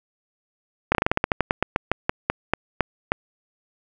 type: slowing click train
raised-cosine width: 0.5 ms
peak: -3 dBFS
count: 19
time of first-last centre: 0.92-3.119 s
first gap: 29 ms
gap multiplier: 1.15
effects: none